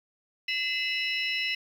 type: tone cluster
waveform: sine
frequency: 2035 / 2622 / 2903 / 4009 / 5310 Hz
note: C7 / E7 / F#7 / B7 / E8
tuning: -49 / -10 / -34 / +25 / +12 cents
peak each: -32 / -31 / -33 / -38 / -37 dBFS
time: 0.48-1.55 s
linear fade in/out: 5 ms
effects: 9-bit